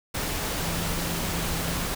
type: tone in noise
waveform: sine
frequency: 167.3 Hz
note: E3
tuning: 26 cents sharp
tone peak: -33 dBFS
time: 0.61-1.87 s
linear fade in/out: 10 ms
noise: pink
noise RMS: -29 dBFS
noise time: 0.14-1.95 s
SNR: -7 dB
effects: none